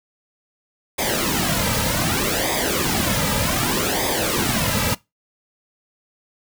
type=noise with flanger; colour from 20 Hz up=pink; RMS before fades=-21 dBFS; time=0.98-4.95 s; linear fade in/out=10 ms; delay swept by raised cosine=0.7 to 2.8 ms; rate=0.65 Hz; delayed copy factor=-0.75; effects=noise-tail reverb RT60 0.2 s tail -21 dB re dry